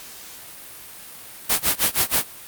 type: noise with tremolo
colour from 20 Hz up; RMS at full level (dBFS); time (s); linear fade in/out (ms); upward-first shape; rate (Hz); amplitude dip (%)
white; -17; 1.49-2.25; 10; sine; 6.3; 100
effects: white hiss -40 dBFS RMS until 2.47 s + Opus 48 kbps